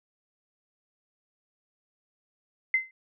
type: tone with exponential decay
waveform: sine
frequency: 2065 Hz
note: C7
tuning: 23 cents flat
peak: -17 dBFS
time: 2.74-2.91 s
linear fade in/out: 2 ms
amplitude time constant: 36 ms
effects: none